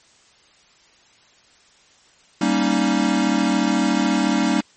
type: chord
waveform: square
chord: Eb dominant seventh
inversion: first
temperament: equal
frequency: 196 / 233.1 / 277.2 / 311.1 Hz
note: G3 / Bb3 / Db4 / Eb4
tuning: 0 / 0 / 0 / 0 cents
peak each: -23 dBFS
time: 2.41-4.61 s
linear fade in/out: 5 ms
effects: white hiss -54 dBFS RMS until 4.76 s + MP3 32 kbps